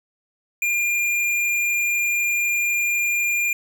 sine tone with hard clipping, 2404 Hz, D7, 40 cents sharp, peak -20 dBFS, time 0.62-3.53 s, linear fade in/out 2 ms, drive 16 dB, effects none

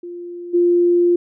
sine tone with level steps, 349.2 Hz, F4, in tune, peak -28 / -11 dBFS, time 0.03-1.16 s, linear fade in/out 5 ms, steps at 0.53 s, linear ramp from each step 20 ms, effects none

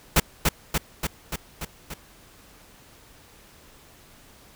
pink noise with echo, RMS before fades -17 dBFS, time 0.16-0.2 s, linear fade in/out 5 ms, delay 290 ms, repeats 6, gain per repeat -3 dB, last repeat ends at 1.94 s, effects pink hiss -52 dBFS RMS until 4.55 s

